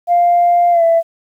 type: tone with pitch glide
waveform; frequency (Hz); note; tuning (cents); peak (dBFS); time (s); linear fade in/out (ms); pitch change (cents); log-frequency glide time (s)
sine; 698.5 to 665.8; F5 to E5; 0 to +17; -7; 0.07-1.03; 50; -83; 0.71-0.83
effects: tanh soft clip ceiling -4 dBFS + 8-bit